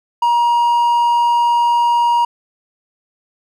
triangle tone, 949 Hz, A#5, 31 cents sharp, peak -9 dBFS, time 0.22-2.25 s, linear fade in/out 5 ms, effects none

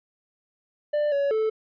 triangle tone with pitch steps, 593 / 563 / 437.7 Hz, D5 / C#5 / A4, +17 / +27 / -9 cents, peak -19 dBFS, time 0.93-1.5 s, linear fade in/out 10 ms, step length 190 ms, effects resampled to 11025 Hz

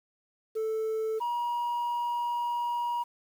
sine tone pair in turn, 440 / 955.8 Hz, A4 / A#5, 0 / +43 cents, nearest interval octave + minor second, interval 1343 cents, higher second, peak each -25 dBFS, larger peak neither, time 0.55-1.2 / 1.2-3.04 s, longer second, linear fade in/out 20 ms, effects tanh soft clip ceiling -27 dBFS + 9-bit

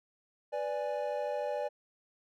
triangle chord, G# diminished, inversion first, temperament equal, 493.9 / 587.3 / 830.6 Hz, B4 / D5 / G#5, 0 / 0 / 0 cents, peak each -36 / -32 / -37 dBFS, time 0.52-1.69 s, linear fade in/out 20 ms, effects none

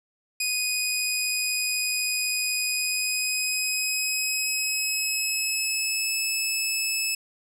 15% pulse tone with pitch glide, 2489 to 2605 Hz, D#7 to E7, 0 to -21 cents, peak -17 dBFS, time 0.4-7.15 s, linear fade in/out 5 ms, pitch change +79 cents, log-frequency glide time 2.66-6.13 s, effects none

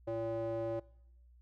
square tone with band-pass filter, 113.9 Hz, A#2, 40 cents flat, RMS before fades -37 dBFS, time 0.07-0.8 s, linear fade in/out 10 ms, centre 490 Hz, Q 7.8, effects noise-tail reverb RT60 0.8 s tail -22 dB re dry + added 60 Hz sine -58 dBFS peak until 1.41 s

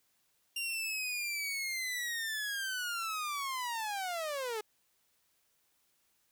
sawtooth linear sweep, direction down, 2794 to 415.9 Hz, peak -31 dBFS, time 0.56-4.61 s, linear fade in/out 5 ms, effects white hiss -74 dBFS RMS until 6.31 s

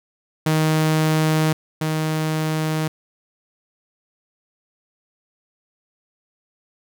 sawtooth tone pair in turn, 156.7 / 156.7 Hz, D#3 / D#3, +13 / +13 cents, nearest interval unison, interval 0 cents, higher neither, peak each -12 / -16 dBFS, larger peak first, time 0.46-1.53 / 1.81-2.88 s, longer neither, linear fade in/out 5 ms, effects none

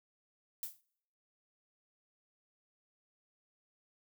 violet noise with exponential decay, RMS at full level -36 dBFS, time 0.63-0.81 s, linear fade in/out 1 ms, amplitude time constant 37 ms, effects noise-tail reverb RT60 0.7 s tail -25 dB re dry

